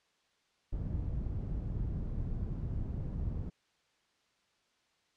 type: low-pass noise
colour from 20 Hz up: white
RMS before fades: -36 dBFS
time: 0.72-3.5 s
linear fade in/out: 10 ms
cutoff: 100 Hz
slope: 12 dB/octave
effects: white hiss -73 dBFS RMS until 5.16 s + low-pass 5000 Hz 12 dB/octave